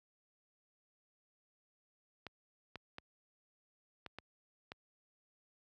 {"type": "clicks", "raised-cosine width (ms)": 0.3, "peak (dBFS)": -29, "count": 6, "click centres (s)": [2.267, 2.757, 2.984, 4.063, 4.186, 4.719], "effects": ["high-pass 60 Hz 12 dB/octave"]}